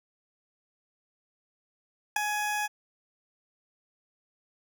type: tone with ADSR envelope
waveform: 20% pulse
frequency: 838 Hz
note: G#5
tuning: 15 cents sharp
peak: -15 dBFS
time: 2.16-2.68 s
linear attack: 5 ms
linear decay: 6 ms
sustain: -8 dB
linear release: 27 ms
effects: none